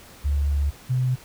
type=tone pair in turn; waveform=sine; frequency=71.5 / 127.4 Hz; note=D2 / C3; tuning=-46 / -46 cents; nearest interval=minor seventh; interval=1000 cents; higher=second; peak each=-19 dBFS; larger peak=neither; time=0.24-0.71 / 0.89-1.16 s; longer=first; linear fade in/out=20 ms; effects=pink hiss -47 dBFS RMS until 1.24 s